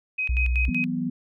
sine tone with tremolo, 2523 Hz, D#7, 23 cents sharp, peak -23 dBFS, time 0.18-0.85 s, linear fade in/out 10 ms, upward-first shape square, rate 5.3 Hz, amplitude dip 80%
sine tone, 61.9 Hz, B1, 5 cents sharp, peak -20 dBFS, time 0.29-0.7 s, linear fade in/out 5 ms
sine chord, E suspended second, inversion none, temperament equal with one note detuned, 164.81 / 187.91 / 246.9 Hz, E3 / F#3 / B3, 0 / +27 / 0 cents, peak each -31 / -31 / -26 dBFS, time 0.68-1.1 s, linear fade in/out 5 ms
effects none

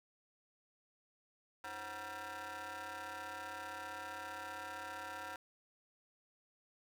20% pulse ring-modulated tone, 207.7 Hz, G#3, in tune, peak -36 dBFS, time 1.64-5.36 s, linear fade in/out 2 ms, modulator 1160 Hz, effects none

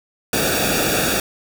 pink noise with comb filter, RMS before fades -19 dBFS, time 0.33-1.2 s, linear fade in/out 2 ms, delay 0.97 ms, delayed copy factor -0.9, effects none

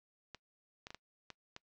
clicks, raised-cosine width 0.2 ms, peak -29 dBFS, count 6, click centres 0.347 / 0.869 / 0.905 / 0.946 / 1.303 / 1.564 s, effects noise-tail reverb RT60 0.1 s tail -23 dB re dry + low-pass 7000 Hz 12 dB/octave

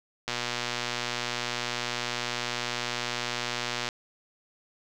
click train, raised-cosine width 0.2 ms, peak -12 dBFS, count 434, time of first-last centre 0.28-3.888 s, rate 120 Hz, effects none

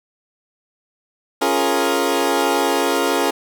20% pulse chord, Bb minor seventh, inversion first, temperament equal, 277.2 / 349.2 / 415.3 / 466.2 Hz, Db4 / F4 / Ab4 / Bb4, 0 / 0 / 0 / 0 cents, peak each -17 dBFS, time 1.41-3.31 s, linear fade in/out 10 ms, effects none

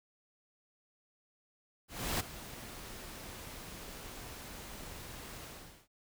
pink noise with ADSR envelope, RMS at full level -32 dBFS, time 1.88-5.88 s, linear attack 320 ms, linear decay 12 ms, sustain -15 dB, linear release 430 ms, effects none

